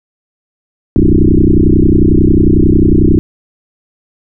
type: tone with frequency modulation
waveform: sine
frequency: 148.7 Hz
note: D3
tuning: 22 cents sharp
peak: -4 dBFS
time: 0.96-3.19 s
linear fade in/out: 0 ms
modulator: 31.1 Hz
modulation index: 6.7
effects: none